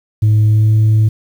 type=tone with pitch glide; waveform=sine; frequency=107.2 to 108.7 Hz; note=A2 to A2; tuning=-45 to -21 cents; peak=-5 dBFS; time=0.22-1.09 s; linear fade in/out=10 ms; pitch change=+24 cents; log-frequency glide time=0.46-0.73 s; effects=tanh soft clip ceiling -6 dBFS + 7-bit